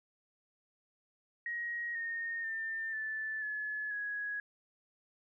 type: tone with pitch steps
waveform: sine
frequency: 1889 / 1842.7 / 1797.5 / 1753.4 / 1710.3 / 1668.4 Hz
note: A#6 / A#6 / A6 / A6 / A6 / G#6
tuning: +22 / -21 / +36 / -7 / -50 / +7 cents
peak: -35 dBFS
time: 1.46-4.4 s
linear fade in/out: 2 ms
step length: 490 ms
effects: none